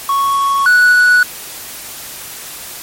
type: tone pair in turn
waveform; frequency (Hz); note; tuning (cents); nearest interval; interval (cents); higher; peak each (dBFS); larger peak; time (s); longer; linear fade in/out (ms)
triangle; 1108 / 1473.9; C#6 / F#6; -1 / -7; perfect fourth; 494; second; -9 / -4; second; 0.09-0.66 / 0.66-1.23; neither; 2
effects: white hiss -29 dBFS RMS until 2.82 s + MP3 64 kbps